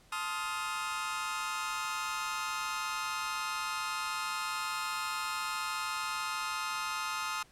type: chord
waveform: sawtooth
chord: F dominant seventh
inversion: first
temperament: just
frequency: 873.1 / 1047.7 / 1257.2 / 1396.9 Hz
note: A5 / C6 / Eb6 / F6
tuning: -14 / +2 / +18 / 0 cents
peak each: -38 / -37 / -33 / -36 dBFS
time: 0.12-7.43 s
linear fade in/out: 5 ms
effects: pink hiss -62 dBFS RMS until 7.51 s + low-pass 11000 Hz 12 dB/octave